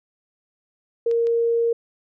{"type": "tone", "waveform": "sine", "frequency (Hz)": 465, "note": "A#4", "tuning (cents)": -4, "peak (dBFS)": -17, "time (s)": [1.06, 1.73], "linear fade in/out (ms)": 5}
{"type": "clicks", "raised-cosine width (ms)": 0.2, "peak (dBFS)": -25, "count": 2, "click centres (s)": [1.113, 1.27]}
{"effects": []}